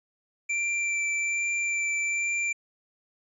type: tone with vibrato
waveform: square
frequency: 2349 Hz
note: D7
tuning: in tune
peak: -26 dBFS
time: 0.49-2.53 s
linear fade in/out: 10 ms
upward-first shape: sine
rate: 1.2 Hz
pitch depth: 11 cents each way
effects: resampled to 24000 Hz